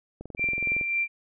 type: click train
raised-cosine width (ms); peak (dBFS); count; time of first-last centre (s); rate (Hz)
2; -25; 14; 0.21-0.812; 21.6
type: tone with tremolo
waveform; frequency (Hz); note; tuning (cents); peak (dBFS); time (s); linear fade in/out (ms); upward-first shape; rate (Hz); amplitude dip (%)
sine; 2362; D7; +9; -22; 0.37-1.08; 50; triangle; 3.6; 45
effects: none